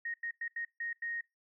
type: tone bursts at uneven times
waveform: sine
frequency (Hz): 1864.7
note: A#6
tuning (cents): 0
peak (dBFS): -35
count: 6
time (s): 0.05-0.14 / 0.23-0.31 / 0.41-0.48 / 0.56-0.65 / 0.8-0.93 / 1.02-1.21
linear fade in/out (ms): 5
effects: noise-tail reverb RT60 0.2 s tail -22 dB re dry